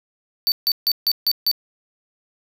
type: tone bursts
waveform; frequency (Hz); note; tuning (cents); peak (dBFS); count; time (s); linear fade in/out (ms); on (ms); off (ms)
square; 4554; C#8; +46; -16; 6; 0.47-1.514; 0; 49; 150
effects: none